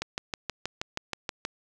click train, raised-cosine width 0.2 ms, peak -13 dBFS, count 10, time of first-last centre 0.02-1.451 s, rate 6.29 Hz, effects none

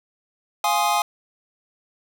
square chord, F minor seventh, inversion none, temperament equal with one note detuned, 698.5 / 830.6 / 1052 / 1244.5 Hz, F5 / Ab5 / C6 / Eb6, 0 / 0 / +9 / 0 cents, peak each -26 / -22 / -27 / -26 dBFS, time 0.64-1.02 s, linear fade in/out 2 ms, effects none

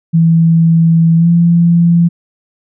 sine tone with pitch glide, 164.81 to 170.33 Hz, E3 to F3, 0 to -43 cents, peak -5 dBFS, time 0.13-2.09 s, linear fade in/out 20 ms, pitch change +57 cents, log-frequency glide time 1.17-1.28 s, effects none

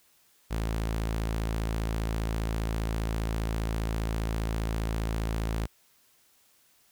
sawtooth tone, 55 Hz, A1, in tune, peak -24 dBFS, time 0.5-5.67 s, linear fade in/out 20 ms, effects white hiss -64 dBFS RMS until 6.91 s

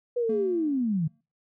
sine linear sweep, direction down, 493.9 to 146.83 Hz, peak -23 dBFS, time 0.16-1.08 s, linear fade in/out 10 ms
triangle tone with exponential decay, 227.8 Hz, A#3, 40 cents flat, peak -26 dBFS, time 0.29-1.21 s, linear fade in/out 5 ms, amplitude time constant 200 ms
effects noise-tail reverb RT60 0.3 s tail -25 dB re dry

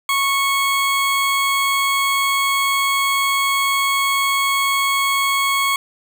20% pulse tone, 1102 Hz, C#6, 11 cents flat, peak -11 dBFS, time 0.09-5.76 s, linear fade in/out 2 ms, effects none

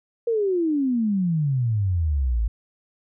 sine exponential sweep, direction down, 477.4 to 51.91 Hz, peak -19 dBFS, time 0.27-2.48 s, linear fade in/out 5 ms, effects none

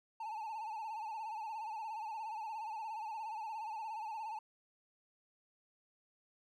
triangle tone with vibrato, 875 Hz, A5, 10 cents flat, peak -38 dBFS, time 0.2-4.39 s, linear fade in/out 5 ms, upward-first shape sine, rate 17 Hz, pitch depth 79 cents each way, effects none

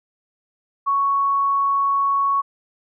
sine tone, 1111 Hz, C#6, 4 cents sharp, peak -16 dBFS, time 0.86-2.42 s, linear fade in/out 20 ms, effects none

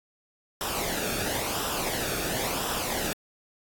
pink noise with flanger, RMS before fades -30 dBFS, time 0.61-3.13 s, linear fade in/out 0 ms, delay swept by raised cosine 0.45 to 1.01 ms, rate 0.97 Hz, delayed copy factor -0.6, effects AAC 64 kbps

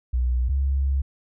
sine tone pair in turn, 61.74 / 68.13 Hz, B1 / C#2, 0 / -29 cents, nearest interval major second, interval 171 cents, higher second, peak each -19 dBFS, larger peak neither, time 0.13-0.49 / 0.49-1.02 s, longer second, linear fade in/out 10 ms, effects none

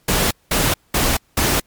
pink noise bursts, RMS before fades -17 dBFS, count 4, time 0.08-1.6 s, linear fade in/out 5 ms, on 230 ms, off 200 ms, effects pink hiss -59 dBFS RMS until 1.66 s + MP3 96 kbps

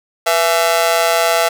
sawtooth tone with amplitude modulation, 669 Hz, E5, 25 cents sharp, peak -4 dBFS, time 0.26-1.49 s, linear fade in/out 10 ms, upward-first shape sine, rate 177 Hz, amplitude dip 95%, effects none

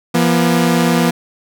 sawtooth tone pair together, 170 / 240.4 Hz, F3 / B3, -46 / -46 cents, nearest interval tritone, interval 600 cents, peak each -10 dBFS, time 0.14-1.11 s, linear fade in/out 10 ms, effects none

